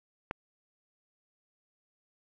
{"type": "click", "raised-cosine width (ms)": 0.5, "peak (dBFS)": -18, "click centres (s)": 0.311, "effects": []}